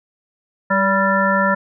harmonic tone with a mistuned harmonic, 196 Hz, G3, in tune, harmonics 1 / 3 / 5 / 7 / 9, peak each -20 / -20 / -20 / -20 / -20 dBFS, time 0.7-1.55 s, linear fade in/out 10 ms, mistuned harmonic 3, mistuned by -37 cents, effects none

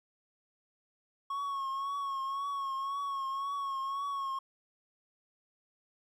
triangle tone with vibrato, 1100 Hz, C#6, 14 cents flat, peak -31 dBFS, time 1.3-4.39 s, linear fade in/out 5 ms, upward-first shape triangle, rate 1.9 Hz, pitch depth 50 cents each way, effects 12-bit

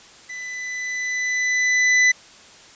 45% pulse tone with level ramp, 1998 Hz, B6, 20 cents sharp, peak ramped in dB -31 to -12 dBFS, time 0.29-2.12 s, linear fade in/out 10 ms, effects white hiss -46 dBFS RMS until 2.75 s + resampled to 16000 Hz

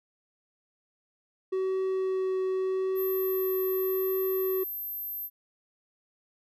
triangle tone with vibrato, 377.6 Hz, F#4, 35 cents sharp, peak -24 dBFS, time 1.52-4.64 s, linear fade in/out 10 ms, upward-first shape triangle, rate 0.84 Hz, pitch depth 8 cents each way
sine tone, 12350 Hz, G9, 27 cents flat, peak -33 dBFS, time 2.95-5.3 s, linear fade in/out 50 ms
effects none

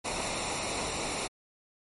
pink noise with comb filter, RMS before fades -33 dBFS, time 0.04-1.28 s, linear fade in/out 20 ms, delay 0.62 ms, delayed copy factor -0.65, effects MP3 48 kbps

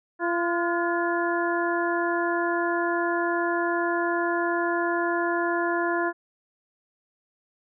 harmonic tone with a mistuned harmonic, 342.8 Hz, F4, 32 cents flat, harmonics 1 / 2 / 3 / 4 / 5, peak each -26 / -29 / -30 / -31 / -31 dBFS, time 0.19-6.13 s, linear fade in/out 50 ms, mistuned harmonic 4, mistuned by +60 cents, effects none

